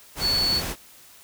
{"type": "tone in noise", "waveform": "sine", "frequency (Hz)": 4435, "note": "C#8", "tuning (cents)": 0, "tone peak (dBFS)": -20, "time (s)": [0.2, 0.62], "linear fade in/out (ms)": 50, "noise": "pink", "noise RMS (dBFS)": -30, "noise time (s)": [0.15, 0.76], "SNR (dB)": 7, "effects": ["white hiss -50 dBFS RMS until 1.23 s"]}